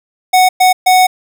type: tone bursts at uneven times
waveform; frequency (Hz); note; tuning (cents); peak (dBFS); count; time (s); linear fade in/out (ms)
square; 740; F#5; 0; -6; 3; 0.33-0.49 / 0.6-0.73 / 0.86-1.07; 10
effects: none